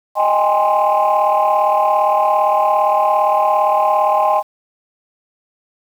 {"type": "chord", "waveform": "sine", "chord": "Ab major seventh", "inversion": "second", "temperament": "equal with one note detuned", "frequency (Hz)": [622.3, 793.1, 830.6, 1046.5], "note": ["Eb5", "G5", "Ab5", "C6"], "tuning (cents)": [0, 20, 0, 0], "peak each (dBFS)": -16, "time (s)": [0.15, 4.43], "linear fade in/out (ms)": 50, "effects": ["tanh soft clip ceiling -5 dBFS", "7-bit"]}